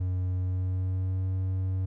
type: tone with pitch glide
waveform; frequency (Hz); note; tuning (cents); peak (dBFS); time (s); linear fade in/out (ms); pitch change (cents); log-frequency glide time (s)
triangle; 91.7 to 93.9; F#2 to F#2; -15 to +26; -24; 0-1.86; 10; +41; 0.37-1.27
effects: none